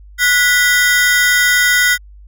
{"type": "ring-modulated tone", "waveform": "40% pulse", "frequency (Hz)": 1720, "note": "A6", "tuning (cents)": -40, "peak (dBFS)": -6, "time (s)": [0.18, 1.98], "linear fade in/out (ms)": 50, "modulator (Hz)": 252, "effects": ["added 50 Hz sine -36 dBFS peak until 2.27 s"]}